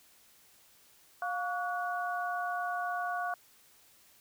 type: tone cluster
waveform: sine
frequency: 709 / 1132 / 1465 Hz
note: F5 / C#6 / F#6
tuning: +26 / +36 / -18 cents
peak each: -34 / -38 / -37 dBFS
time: 1.22-3.34 s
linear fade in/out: 2 ms
effects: white hiss -62 dBFS RMS until 4.2 s